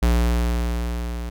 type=tone with level ramp; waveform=square; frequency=59.1 Hz; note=A#1; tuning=24 cents sharp; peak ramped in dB=-15 to -28 dBFS; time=0.02-1.3 s; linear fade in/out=10 ms; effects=none